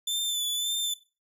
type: tone with vibrato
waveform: sawtooth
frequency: 3520 Hz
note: A7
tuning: in tune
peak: -24 dBFS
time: 0.07-0.94 s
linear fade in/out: 5 ms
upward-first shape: sine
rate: 1.8 Hz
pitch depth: 34 cents each way
effects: noise-tail reverb RT60 0.3 s tail -17 dB re dry